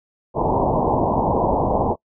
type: low-pass noise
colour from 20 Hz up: white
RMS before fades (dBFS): -19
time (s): 0.34-1.96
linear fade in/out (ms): 50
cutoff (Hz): 1000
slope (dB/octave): 96
effects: noise-tail reverb RT60 0.1 s tail -24 dB re dry